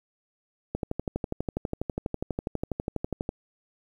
click train, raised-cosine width 2 ms, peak -15 dBFS, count 32, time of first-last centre 0.75-3.291 s, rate 12.2 Hz, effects 9-bit

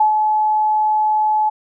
sine tone with ADSR envelope, 857 Hz, A5, 46 cents flat, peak -9 dBFS, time 0-1.5 s, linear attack 6 ms, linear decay 110 ms, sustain -4 dB, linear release 15 ms, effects none

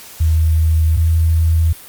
sine tone pair in turn, 79.8 / 81.43 Hz, D#2 / E2, +44 / -21 cents, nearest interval unison, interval 35 cents, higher second, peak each -10 dBFS, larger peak neither, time 0.2-0.97 / 0.97-1.73 s, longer first, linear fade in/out 10 ms, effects white hiss -37 dBFS RMS until 1.88 s + Opus 48 kbps

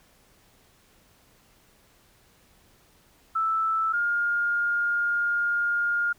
sine tone pair in turn, 1318.5 / 1414.8 Hz, E6 / F6, 0 / +22 cents, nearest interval minor second, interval 122 cents, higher second, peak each -22 dBFS, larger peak neither, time 3.35-3.93 / 3.93-6.13 s, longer second, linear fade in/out 10 ms, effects pink hiss -60 dBFS RMS until 6.18 s

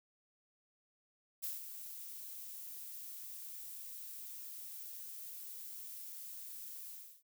violet noise with ADSR envelope, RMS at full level -39 dBFS, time 1.42-7.23 s, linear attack 21 ms, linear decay 160 ms, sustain -9 dB, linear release 340 ms, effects none

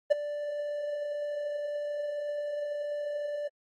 triangle tone with ADSR envelope, 587 Hz, D5, 1 cent flat, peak -14 dBFS, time 0.1-3.48 s, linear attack 19 ms, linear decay 12 ms, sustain -16 dB, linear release 8 ms, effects AAC 32 kbps

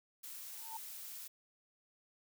blue noise, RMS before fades -48 dBFS, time 0.23-1.28 s, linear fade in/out 10 ms
sine tone with exponential growth, 898 Hz, A5, 35 cents sharp, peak -40 dBFS, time 0.51-0.77 s, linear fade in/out 5 ms, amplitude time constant 56 ms
effects none

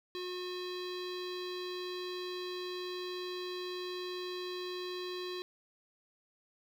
square tone with low-pass filter, 362.1 Hz, F#4, 37 cents flat, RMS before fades -40 dBFS, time 0.15-5.42 s, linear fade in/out 0 ms, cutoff 4100 Hz, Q 5, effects 10-bit

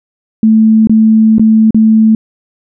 sine tone with dropouts, 220 Hz, A3, in tune, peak -3 dBFS, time 0.43-2.15 s, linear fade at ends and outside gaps 2 ms, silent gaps 0.872-0.895 / 1.383-1.395 / 1.707-1.745 s, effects none

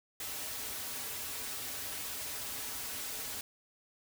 white noise with comb filter, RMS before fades -40 dBFS, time 0.2-3.41 s, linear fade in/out 2 ms, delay 5.7 ms, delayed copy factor -0.7, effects none

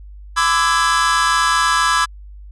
45% pulse chord, E dominant seventh, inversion second, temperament equal with one note detuned, 1010.3 / 1174.7 / 1318.5 / 1661.2 Hz, B5 / D6 / E6 / G#6, +39 / 0 / 0 / 0 cents, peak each -19 dBFS, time 0.36-2.06 s, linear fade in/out 20 ms, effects added 50 Hz sine -34 dBFS peak until 2.51 s + resampled to 22050 Hz

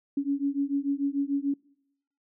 sine beating tone pair, 277.2 / 284 Hz, C#4 / C#4, 0 / +42 cents, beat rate 6.8 Hz, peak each -28 dBFS, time 0.17-1.54 s, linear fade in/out 5 ms, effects noise-tail reverb RT60 0.8 s tail -25 dB re dry

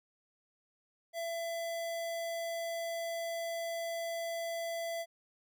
square tone, 670 Hz, E5, 28 cents sharp, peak -36 dBFS, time 1.13-5.06 s, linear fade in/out 50 ms, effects none

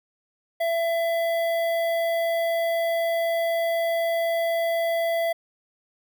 square tone with notch filter, 669 Hz, E5, 25 cents sharp, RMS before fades -24 dBFS, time 0.6-5.33 s, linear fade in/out 10 ms, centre 6600 Hz, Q 0.52, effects none

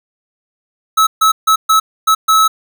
square tone bursts at uneven times, 1297 Hz, E6, 28 cents flat, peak -8 dBFS, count 6, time 0.97-1.07 / 1.21-1.32 / 1.47-1.56 / 1.69-1.8 / 2.07-2.15 / 2.28-2.48 s, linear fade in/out 10 ms, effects none

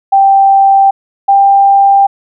sine tone pair in turn, 784 / 792.2 Hz, G5 / G5, 0 / +18 cents, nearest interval unison, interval 18 cents, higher second, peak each -3 dBFS, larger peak neither, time 0.12-0.91 / 1.28-2.07 s, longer neither, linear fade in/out 10 ms, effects none

